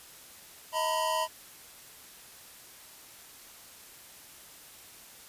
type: tone cluster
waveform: square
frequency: 633 / 919 / 998 Hz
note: D#5 / A#5 / B5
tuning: +30 / -25 / +18 cents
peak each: -33 / -34 / -31 dBFS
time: 0.72-1.28 s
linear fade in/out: 50 ms
effects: white hiss -51 dBFS RMS until 5.28 s + resampled to 32000 Hz